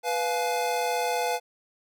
square chord, F diminished, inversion second, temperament equal with one note detuned, 493.9 / 698.5 / 849.5 Hz, Cb5 / F5 / Ab5, 0 / 0 / +39 cents, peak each -30 dBFS, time 0.03-1.4 s, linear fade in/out 50 ms, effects none

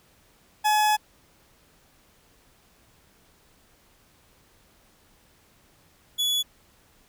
40% pulse tone pair in turn, 849 / 3405 Hz, G#5 / G#7, +38 / +42 cents, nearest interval 2 octaves, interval 2404 cents, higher second, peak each -18 / -21 dBFS, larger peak first, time 0.64-0.97 / 6.18-6.43 s, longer first, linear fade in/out 20 ms, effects pink hiss -60 dBFS RMS until 7.08 s

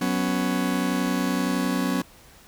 40% pulse chord, F# suspended fourth, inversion none, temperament just, 185 / 246.7 / 277.5 Hz, F#3 / B3 / C#4, 0 / -2 / +2 cents, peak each -26 dBFS, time 0.01-2.02 s, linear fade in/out 5 ms, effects pink hiss -51 dBFS RMS until 2.47 s

